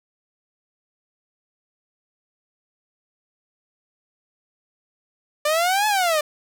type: exponential two-way sweep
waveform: sawtooth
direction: up then down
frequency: 588 to 865 to 588 Hz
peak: -14 dBFS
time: 5.45-6.21 s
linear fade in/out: 5 ms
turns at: 5.87 s
effects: none